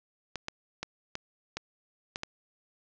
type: clicks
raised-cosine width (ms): 0.2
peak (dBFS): -17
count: 7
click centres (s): 0.357 / 0.484 / 0.83 / 1.154 / 1.57 / 2.159 / 2.234
effects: resampled to 16000 Hz + 9-bit